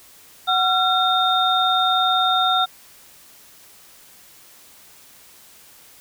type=tone cluster; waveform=sine; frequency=743 / 1365 / 3659 Hz; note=F#5 / F6 / A#7; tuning=+7 / -40 / -33 cents; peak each=-20 dBFS; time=0.47-2.66 s; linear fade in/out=20 ms; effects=white hiss -48 dBFS RMS until 6 s